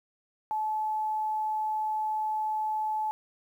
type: tone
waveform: sine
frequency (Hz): 863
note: A5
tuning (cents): -34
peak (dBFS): -27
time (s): 0.51-3.11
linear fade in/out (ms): 0
effects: 10-bit